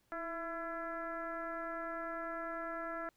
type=tone with frequency modulation; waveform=sine; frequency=1005 Hz; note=B5; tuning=30 cents sharp; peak=-38 dBFS; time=0.12-3.09 s; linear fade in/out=0 ms; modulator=340 Hz; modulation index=2; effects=pink hiss -75 dBFS RMS until 3.16 s